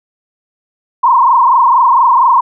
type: tone with frequency modulation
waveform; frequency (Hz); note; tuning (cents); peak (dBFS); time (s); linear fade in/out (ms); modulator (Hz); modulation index
sine; 1002; B5; +25; -5; 1.03-2.41; 10; 24.3; 3.3
effects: none